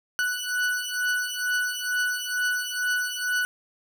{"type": "beating tone pair", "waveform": "40% pulse", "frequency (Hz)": [1480, 1482.2], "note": ["F#6", "F#6"], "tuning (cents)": [0, 3], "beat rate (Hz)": 2.2, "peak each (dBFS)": -27, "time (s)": [0.19, 3.45], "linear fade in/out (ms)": 0, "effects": []}